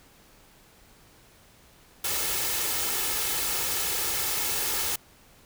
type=noise with comb filter; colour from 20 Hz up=white; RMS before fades=-28 dBFS; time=2.04-4.96 s; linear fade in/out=5 ms; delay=2.3 ms; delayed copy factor=+0.5; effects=pink hiss -56 dBFS RMS until 5.45 s